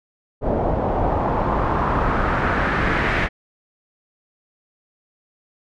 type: noise with low-pass filter sweep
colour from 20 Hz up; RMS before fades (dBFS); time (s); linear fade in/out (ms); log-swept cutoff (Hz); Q
pink; -20; 0.41-3.29; 50; 620 to 2100; 2.2
effects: none